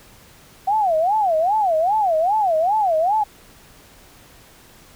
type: tone with vibrato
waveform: sine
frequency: 740 Hz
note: F#5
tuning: in tune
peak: -15 dBFS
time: 0.67-3.24 s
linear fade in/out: 10 ms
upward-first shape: sine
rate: 2.5 Hz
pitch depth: 290 cents each way
effects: pink hiss -48 dBFS RMS until 4.95 s